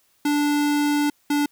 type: tone pair in turn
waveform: square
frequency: 292.6 / 291 Hz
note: D4 / D4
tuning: -6 / -16 cents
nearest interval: unison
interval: 10 cents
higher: first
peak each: -19 dBFS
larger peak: neither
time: 0.25-1.1 / 1.3-1.46 s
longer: first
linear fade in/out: 5 ms
effects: white hiss -63 dBFS RMS until 1.51 s